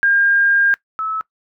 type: tone pair in turn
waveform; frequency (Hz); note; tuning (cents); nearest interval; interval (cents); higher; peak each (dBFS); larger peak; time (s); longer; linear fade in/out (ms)
sine; 1609 / 1300.2; G6 / E6; +45 / -24; major third; 369; first; -11 / -19; first; 0.03-0.74 / 0.99-1.21; first; 0
effects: noise-tail reverb RT60 0.1 s tail -21 dB re dry